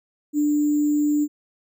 sine tone with sample-and-hold, 295.8 Hz, D4, 13 cents sharp, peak -17 dBFS, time 0.33-1.28 s, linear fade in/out 50 ms, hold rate 7350 Hz, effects none

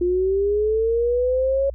sine linear sweep, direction up, 349.2 to 554.4 Hz, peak -17 dBFS, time 0.01-1.7 s, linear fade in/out 5 ms, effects added 60 Hz sine -32 dBFS peak until 1.74 s

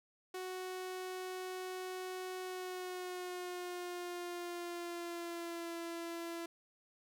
sawtooth tone with pitch glide, 370 to 337.3 Hz, F#4 to E4, 0 to +40 cents, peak -37 dBFS, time 0.34-6.46 s, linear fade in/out 5 ms, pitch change -160 cents, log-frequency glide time 2.41-5.74 s, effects none

